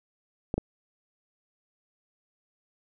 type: clicks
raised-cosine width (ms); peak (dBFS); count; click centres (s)
2; -14; 2; 0.541 / 0.58
effects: none